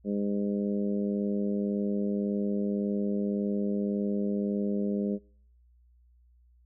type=harmonic tone; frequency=101.8 Hz; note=G#2; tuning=34 cents flat; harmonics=2 / 3 / 4 / 5 / 6; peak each=-28 / -37 / -35 / -38 / -43 dBFS; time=0.04-5.19 s; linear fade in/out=50 ms; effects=noise-tail reverb RT60 0.6 s tail -26 dB re dry + added 60 Hz sine -58 dBFS peak until 6.65 s